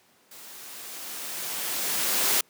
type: noise with level ramp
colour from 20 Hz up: white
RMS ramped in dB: -46 to -22 dBFS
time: 0.31-2.41 s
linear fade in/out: 5 ms
effects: pink hiss -61 dBFS RMS until 2.49 s + high-pass 200 Hz 12 dB/octave